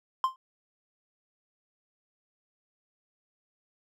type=tone with exponential decay; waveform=triangle; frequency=1046.5 Hz; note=C6; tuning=in tune; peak=-17 dBFS; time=0.24-0.36 s; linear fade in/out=1 ms; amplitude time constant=26 ms; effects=none